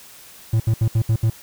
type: tone bursts at uneven times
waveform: triangle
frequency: 111.6 Hz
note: A2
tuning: 25 cents sharp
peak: -12 dBFS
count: 6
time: 0.53-0.6 / 0.67-0.74 / 0.81-0.88 / 0.95-1.02 / 1.09-1.16 / 1.23-1.3 s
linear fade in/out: 5 ms
effects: white hiss -44 dBFS RMS until 1.42 s